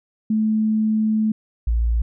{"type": "tone pair in turn", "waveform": "sine", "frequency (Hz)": [217.2, 57.53], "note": ["A3", "A#1"], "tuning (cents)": [-22, -22], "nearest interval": "octave + major seventh", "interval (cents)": 2300, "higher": "first", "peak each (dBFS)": -16, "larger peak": "neither", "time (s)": [[0.3, 1.32], [1.67, 2.02]], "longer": "first", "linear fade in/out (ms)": 5, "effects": []}